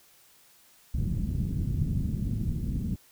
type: low-pass noise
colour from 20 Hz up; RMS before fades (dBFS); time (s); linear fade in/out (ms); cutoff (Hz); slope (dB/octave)
white; -29; 0.94-2.96; 2; 190; 24
effects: white hiss -59 dBFS RMS until 3.11 s